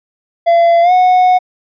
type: tone with pitch glide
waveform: triangle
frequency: 680 to 733 Hz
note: F5 to F#5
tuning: -46 to -16 cents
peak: -4 dBFS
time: 0.46-1.39 s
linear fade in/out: 20 ms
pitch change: +130 cents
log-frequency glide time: 0.82-0.92 s
effects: resampled to 11025 Hz